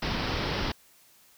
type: low-pass noise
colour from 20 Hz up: pink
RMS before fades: -30 dBFS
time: 0.02-0.72 s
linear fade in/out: 5 ms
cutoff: 5500 Hz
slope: 96 dB/octave
effects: white hiss -59 dBFS RMS until 1.37 s